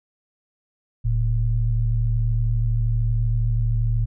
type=tone pair together; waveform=sine; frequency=40.57 / 113.3 Hz; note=E1 / A#2; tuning=-27 / -49 cents; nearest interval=octave + tritone; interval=1778 cents; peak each=-21 / -20 dBFS; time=1.04-4.06 s; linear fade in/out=20 ms; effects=none